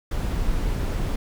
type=noise; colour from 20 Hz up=brown; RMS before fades=-24 dBFS; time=0.11-1.16 s; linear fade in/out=5 ms; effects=none